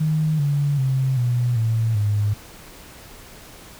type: tone with pitch steps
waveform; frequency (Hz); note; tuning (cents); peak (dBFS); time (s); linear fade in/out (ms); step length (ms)
sine; 155.56 / 143.48 / 132.33 / 122.05 / 112.57 / 103.82; D#3 / D3 / C3 / B2 / A2 / G#2; 0 / -40 / +20 / -20 / +40 / 0; -17; 0-2.34; 10; 390
effects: pink hiss -43 dBFS RMS until 3.79 s